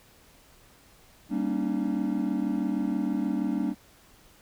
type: chord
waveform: triangle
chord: Eb dominant seventh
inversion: first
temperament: equal with one note detuned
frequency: 196 / 233.1 / 277.2 / 303.5 Hz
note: G3 / Bb3 / Db4 / Eb4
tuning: 0 / 0 / 0 / -43 cents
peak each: -29 dBFS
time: 1.29-3.75 s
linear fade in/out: 50 ms
effects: pink hiss -57 dBFS RMS until 4.41 s